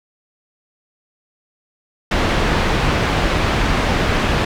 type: low-pass noise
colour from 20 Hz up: pink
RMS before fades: -17 dBFS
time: 2.11-4.45 s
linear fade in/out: 5 ms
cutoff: 3100 Hz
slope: 12 dB/octave
effects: none